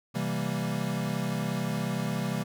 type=chord; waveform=square; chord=C dominant seventh; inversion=none; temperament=equal; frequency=130.81 / 164.81 / 196 / 233.1 Hz; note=C3 / E3 / G3 / Bb3; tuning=0 / 0 / 0 / 0 cents; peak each=-35 / -34 / -34 / -36 dBFS; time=0.14-2.44 s; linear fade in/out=20 ms; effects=none